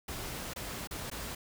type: noise with dropouts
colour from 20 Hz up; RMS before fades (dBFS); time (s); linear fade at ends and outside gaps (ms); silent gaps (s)
pink; -40; 0.08-1.35; 5; 0.536-0.56 / 0.873-0.909 / 1.101-1.114
effects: none